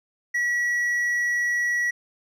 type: tone with hard clipping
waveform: sine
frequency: 1931 Hz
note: B6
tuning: 39 cents flat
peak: -22 dBFS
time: 0.34-1.91 s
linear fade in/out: 10 ms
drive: 3 dB
effects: none